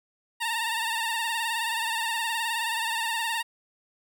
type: tone with vibrato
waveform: 15% pulse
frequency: 912 Hz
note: A#5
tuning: 38 cents flat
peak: -20 dBFS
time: 0.4-3.43 s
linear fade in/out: 20 ms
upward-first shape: sine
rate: 19 Hz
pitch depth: 59 cents each way
effects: none